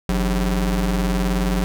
40% pulse ring-modulated tone, 116.4 Hz, A#2, 2 cents flat, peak -14 dBFS, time 0.09-1.64 s, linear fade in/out 0 ms, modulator 67.7 Hz, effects none

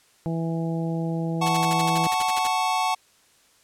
harmonic tone, 164.81 Hz, E3, in tune, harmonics 1 / 2 / 3 / 4 / 5, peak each -25 / -31 / -35 / -37 / -39 dBFS, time 0.26-2.07 s, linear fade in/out 0 ms
square chord, F# minor, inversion none, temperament equal, 740 / 880 / 1108.7 Hz, F#5 / A5 / C#6, 0 / 0 / 0 cents, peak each -26 / -26 / -28 dBFS, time 1.41-2.95 s, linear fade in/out 10 ms
white noise bursts, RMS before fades -29 dBFS, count 13, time 1.46-2.473 s, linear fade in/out 5 ms, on 29 ms, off 53 ms
effects white hiss -59 dBFS RMS until 3.63 s + low-pass 10000 Hz 12 dB/octave

